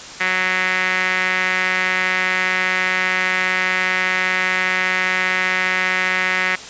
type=tone with band-pass filter; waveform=sawtooth; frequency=185 Hz; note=F#3; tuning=in tune; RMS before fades=-19 dBFS; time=0.2-6.56 s; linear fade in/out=10 ms; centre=2000 Hz; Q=4; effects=white hiss -34 dBFS RMS until 6.69 s + resampled to 16000 Hz